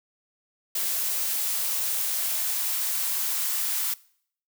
blue noise with high-pass filter sweep, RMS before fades -27 dBFS, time 0.75-3.94 s, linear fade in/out 5 ms, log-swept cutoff 410 to 980 Hz, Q 1.5, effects noise-tail reverb RT60 0.6 s tail -22 dB re dry

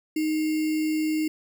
sine tone with sample-and-hold, 311.1 Hz, D#4, in tune, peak -22 dBFS, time 0.16-1.28 s, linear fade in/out 5 ms, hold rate 2450 Hz, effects none

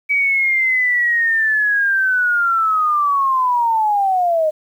sine linear sweep, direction down, 2282 to 608 Hz, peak -13 dBFS, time 0.09-4.51 s, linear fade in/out 20 ms, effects 8-bit

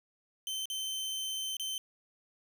sawtooth tone with dropouts, 3088 Hz, G7, 27 cents flat, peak -31 dBFS, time 0.47-1.78 s, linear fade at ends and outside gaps 1 ms, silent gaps 0.656-0.7 / 1.568-1.597 s, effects none

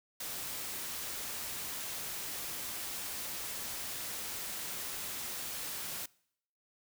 white noise, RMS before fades -40 dBFS, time 0.2-6.06 s, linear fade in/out 5 ms, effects noise-tail reverb RT60 0.7 s tail -24 dB re dry

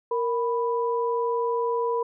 sine tone pair together, 466.2 / 987.8 Hz, A#4 / B5, 0 / 0 cents, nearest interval octave + minor second, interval 1300 cents, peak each -24 / -27 dBFS, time 0.11-2.03 s, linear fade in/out 5 ms, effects none

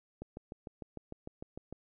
click train, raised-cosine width 2 ms, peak -29 dBFS, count 11, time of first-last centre 0.22-1.726 s, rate 6.64 Hz, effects none

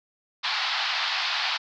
white band-pass noise, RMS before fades -27 dBFS, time 0.43-1.58 s, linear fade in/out 20 ms, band 730 to 4700 Hz, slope 48 dB/octave, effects none

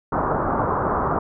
white low-pass noise, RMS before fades -22 dBFS, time 0.12-1.19 s, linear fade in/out 5 ms, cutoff 1300 Hz, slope 48 dB/octave, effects none

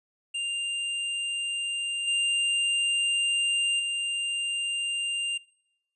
square tone with level steps, 2794 Hz, F7, in tune, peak -29 / -24 / -28 dBFS, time 0.34-5.38 s, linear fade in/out 10 ms, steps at 2.07 / 3.79 s, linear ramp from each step 10 ms, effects noise-tail reverb RT60 0.9 s tail -24 dB re dry + resampled to 24000 Hz

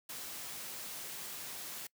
white noise, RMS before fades -44 dBFS, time 0.09-1.87 s, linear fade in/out 5 ms, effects noise-tail reverb RT60 0.1 s tail -24 dB re dry + high-pass 100 Hz 12 dB/octave

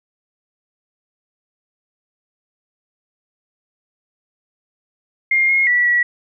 sine tone with pitch steps, 2121 / 2151 / 1951 / 1934 Hz, C7 / C7 / B6 / B6, +23 / +47 / -22 / -37 cents, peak -12 dBFS, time 5.31-6.03 s, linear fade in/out 5 ms, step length 180 ms, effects none

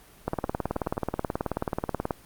two click trains, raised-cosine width 1 ms, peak -22 / -12 dBFS, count 7 / 35, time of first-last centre 0.34-0.97 / 0.28-2.108 s, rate 9.52 / 18.6 Hz, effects pink hiss -53 dBFS RMS until 2.25 s + Opus 32 kbps

